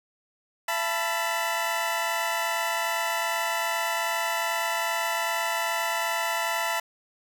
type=chord; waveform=20% pulse; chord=E suspended fourth; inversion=none; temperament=equal with one note detuned; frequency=672.7 / 880 / 987.8 Hz; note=E5 / A5 / B5; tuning=+35 / 0 / 0 cents; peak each=-25 dBFS; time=0.68-6.8 s; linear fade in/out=5 ms; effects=none